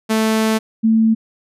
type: tone pair in turn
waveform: sawtooth / sine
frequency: 220 / 222.8 Hz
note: A3 / A3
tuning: 0 / +22 cents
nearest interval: unison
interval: 22 cents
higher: second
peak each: -10 dBFS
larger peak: neither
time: 0.09-0.59 / 0.83-1.15 s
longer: first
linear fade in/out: 20 ms
effects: resampled to 32000 Hz